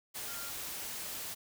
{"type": "tone in noise", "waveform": "sine", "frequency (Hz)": 1396.9, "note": "F6", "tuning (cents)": 0, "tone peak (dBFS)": -48, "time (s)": [0.27, 0.51], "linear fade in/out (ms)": 20, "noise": "white", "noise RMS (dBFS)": -41, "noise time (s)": [0.14, 1.35], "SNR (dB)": -10, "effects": []}